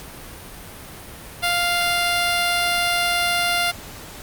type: tone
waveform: 10% pulse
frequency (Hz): 698.5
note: F5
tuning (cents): 0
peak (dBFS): -10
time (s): 1.42-3.72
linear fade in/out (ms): 20
effects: pink hiss -38 dBFS RMS until 4.22 s + Opus 48 kbps